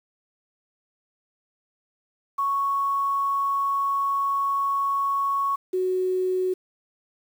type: tone pair in turn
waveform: sine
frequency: 1108.7 / 370 Hz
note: C#6 / F#4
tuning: 0 / 0 cents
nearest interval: octave + perfect fifth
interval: 1900 cents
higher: first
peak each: -21 dBFS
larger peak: neither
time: 2.38-5.56 / 5.73-6.54 s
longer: first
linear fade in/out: 10 ms
effects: 8-bit